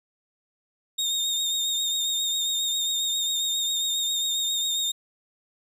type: tone with vibrato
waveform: 30% pulse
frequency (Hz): 3690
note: A#7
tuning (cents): -18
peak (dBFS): -21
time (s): 0.98-4.92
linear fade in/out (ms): 10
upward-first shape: triangle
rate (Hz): 7.4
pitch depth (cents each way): 41
effects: none